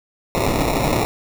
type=noise with sample-and-hold; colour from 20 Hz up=white; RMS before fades=-19 dBFS; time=0.35-1.05 s; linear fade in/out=0 ms; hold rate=1575 Hz; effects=none